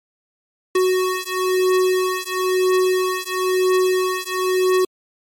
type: beating tone pair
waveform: square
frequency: 370 / 371 Hz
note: F#4 / F#4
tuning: 0 / +5 cents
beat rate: 1 Hz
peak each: -20 / -20 dBFS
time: 0.75-4.85 s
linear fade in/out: 5 ms
effects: MP3 64 kbps